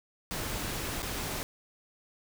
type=noise with dropouts; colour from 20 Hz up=pink; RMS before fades=-35 dBFS; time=0.31-1.43 s; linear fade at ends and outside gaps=0 ms; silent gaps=1.021-1.028 s; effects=none